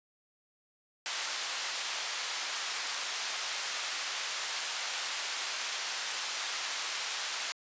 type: band-pass noise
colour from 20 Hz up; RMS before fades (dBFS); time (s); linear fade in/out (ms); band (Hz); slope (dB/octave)
white; -36; 1.06-7.52; 0; 830 to 5800; 12
effects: resampled to 16000 Hz